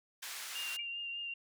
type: band-pass noise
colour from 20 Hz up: pink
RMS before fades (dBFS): -44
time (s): 0.22-0.77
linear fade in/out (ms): 10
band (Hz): 1600 to 15000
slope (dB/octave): 12
type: tone with vibrato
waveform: sine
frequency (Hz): 2794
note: F7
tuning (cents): 0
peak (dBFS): -38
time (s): 0.55-1.34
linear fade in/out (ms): 5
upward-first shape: triangle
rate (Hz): 5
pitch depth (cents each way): 26
type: tone with exponential decay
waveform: sine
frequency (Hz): 2349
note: D7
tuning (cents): 0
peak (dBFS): -36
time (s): 0.79-0.89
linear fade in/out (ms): 2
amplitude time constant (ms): 20
effects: none